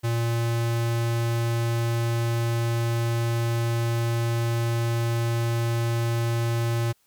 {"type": "tone", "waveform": "square", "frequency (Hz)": 116.54, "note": "A#2", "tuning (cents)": 0, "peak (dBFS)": -23, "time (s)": [0.03, 6.93], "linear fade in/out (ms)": 20, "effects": ["white hiss -66 dBFS RMS until 7.06 s"]}